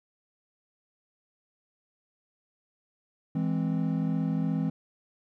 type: chord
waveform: triangle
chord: E augmented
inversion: none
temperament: equal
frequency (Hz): 164.81 / 207.7 / 261.6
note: E3 / G#3 / B#3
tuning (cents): 0 / 0 / 0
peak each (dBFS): -26 / -30 / -29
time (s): 3.35-4.7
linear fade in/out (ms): 5
effects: none